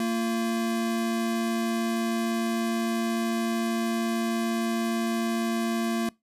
square tone pair together, 228.3 / 346 Hz, A#3 / F4, -36 / -16 cents, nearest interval perfect fifth, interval 720 cents, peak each -26 / -33 dBFS, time 0-6.09 s, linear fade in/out 2 ms, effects noise-tail reverb RT60 0.2 s tail -23 dB re dry + resampled to 32000 Hz

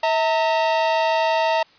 45% pulse tone pair together, 646 / 913.6 Hz, E5 / A#5, -35 / -35 cents, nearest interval tritone, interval 600 cents, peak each -20 dBFS, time 0.03-1.63 s, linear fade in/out 5 ms, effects white hiss -53 dBFS RMS until 1.78 s + resampled to 11025 Hz

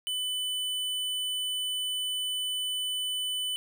sine tone with hard clipping, 3000 Hz, F#7, 23 cents sharp, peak -30 dBFS, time 0.07-3.56 s, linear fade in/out 0 ms, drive 18 dB, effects none

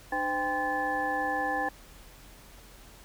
sine tone cluster, 301.1 / 512 / 794 / 1036 / 1736 Hz, D4 / C5 / G5 / C6 / A6, +43 / -38 / +22 / -17 / -24 cents, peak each -37 / -36 / -30 / -38 / -32 dBFS, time 0.12-1.69 s, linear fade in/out 5 ms, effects added 44 Hz sine -53 dBFS peak until 3.04 s + pink hiss -53 dBFS RMS until 3.04 s

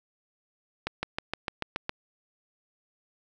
accelerating click train, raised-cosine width 0.3 ms, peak -13 dBFS, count 8, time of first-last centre 0.87-1.894 s, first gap 160 ms, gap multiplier 0.97, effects none

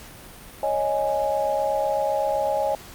sine chord, C# suspended second, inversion none, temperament equal, 554.4 / 622.3 / 830.6 Hz, C#5 / D#5 / G#5, 0 / 0 / 0 cents, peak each -25 dBFS, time 0.63-2.75 s, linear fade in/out 2 ms, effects pink hiss -43 dBFS RMS until 2.94 s + Opus 48 kbps

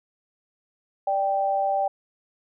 sine tone pair together, 587.3 / 784 Hz, D5 / G5, 0 / 0 cents, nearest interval perfect fourth, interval 500 cents, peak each -26 / -22 dBFS, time 1.07-1.88 s, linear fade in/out 5 ms, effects none

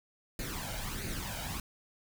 pink noise with flanger, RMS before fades -38 dBFS, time 0.39-1.6 s, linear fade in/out 2 ms, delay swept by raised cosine 0.45 to 1.34 ms, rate 1.5 Hz, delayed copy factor +0.65, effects none

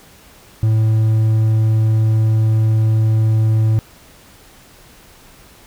triangle tone, 110 Hz, A2, in tune, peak -9 dBFS, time 0.63-3.79 s, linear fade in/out 0 ms, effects pink hiss -45 dBFS RMS until 5.66 s

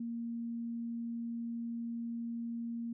sine tone, 233.1 Hz, A#3, in tune, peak -36 dBFS, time 0-2.93 s, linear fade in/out 5 ms, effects none

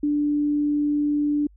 sine tone, 293.7 Hz, D4, in tune, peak -19 dBFS, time 0.03-1.47 s, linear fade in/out 5 ms, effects added 50 Hz sine -49 dBFS peak until 1.56 s

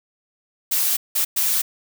blue noise bursts at uneven times, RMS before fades -20 dBFS, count 3, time 0.71-0.97 / 1.15-1.25 / 1.36-1.62 s, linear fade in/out 10 ms, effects none

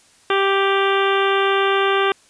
harmonic tone with a mistuned harmonic, 392 Hz, G4, in tune, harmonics 1 / 2 / 3 / 4 / 5 / 6 / 7 / 8 / 9, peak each -18 / -24 / -21 / -24 / -29 / -29 / -28 / -30 / -31 dBFS, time 0.3-2.12 s, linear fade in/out 2 ms, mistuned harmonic 7, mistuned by +26 cents, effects white hiss -53 dBFS RMS until 2.29 s + resampled to 22050 Hz

